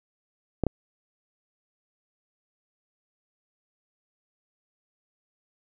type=clicks; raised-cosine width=2 ms; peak=-10 dBFS; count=2; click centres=0.637 / 0.667 s; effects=none